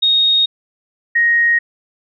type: tone pair in turn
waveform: sine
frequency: 3729 / 1874.2 Hz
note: A#7 / A#6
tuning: 0 / +9 cents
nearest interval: octave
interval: 1191 cents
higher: first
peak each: -10 / -10 dBFS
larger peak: neither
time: 0.02-0.46 / 1.15-1.59 s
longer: neither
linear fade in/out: 10 ms
effects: none